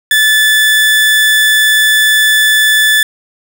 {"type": "tone", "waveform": "30% pulse", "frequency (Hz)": 1741, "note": "A6", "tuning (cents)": -19, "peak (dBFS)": -4, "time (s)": [0.11, 3.03], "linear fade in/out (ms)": 2, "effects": []}